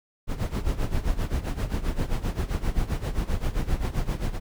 brown noise with tremolo, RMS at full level -23 dBFS, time 0.27-4.4 s, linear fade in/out 50 ms, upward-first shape sine, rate 7.6 Hz, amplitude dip 80%, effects none

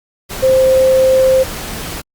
sine tone in noise, 523.3 Hz, C5, in tune, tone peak -7 dBFS, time 0.42-1.44 s, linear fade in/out 20 ms, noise pink, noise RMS -25 dBFS, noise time 0.29-2.02 s, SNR +15 dB, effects Opus 48 kbps

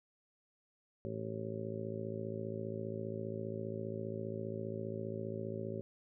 harmonic tone, 55 Hz, A1, in tune, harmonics 2 / 3 / 4 / 5 / 6 / 7 / 8 / 9 / 10, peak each -44 / -48 / -45 / -52 / -53 / -43 / -49 / -55 / -46 dBFS, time 1.05-5.81 s, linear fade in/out 0 ms, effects none

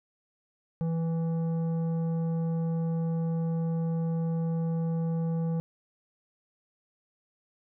triangle tone with tanh clipping, 164.7 Hz, E3, 1 cent flat, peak -28 dBFS, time 0.81-5.6 s, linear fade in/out 0 ms, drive 14 dB, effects none

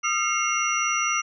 sine tone cluster, 1231 / 1355 / 2151 / 2770 / 5850 Hz, D#6 / E6 / C7 / F7 / F#8, -19 / +47 / +47 / -15 / -21 cents, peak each -28 dBFS, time 0.03-1.22 s, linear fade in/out 20 ms, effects none

